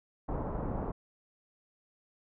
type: low-pass noise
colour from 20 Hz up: pink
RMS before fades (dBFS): -35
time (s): 0.28-0.92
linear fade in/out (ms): 10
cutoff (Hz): 1000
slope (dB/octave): 24
effects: none